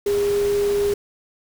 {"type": "tone in noise", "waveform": "sine", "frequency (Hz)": 406.4, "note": "G#4", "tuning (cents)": -38, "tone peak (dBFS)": -17, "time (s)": [0.06, 0.94], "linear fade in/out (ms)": 5, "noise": "pink", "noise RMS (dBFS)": -33, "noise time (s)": [0.06, 0.94], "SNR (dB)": 13, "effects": []}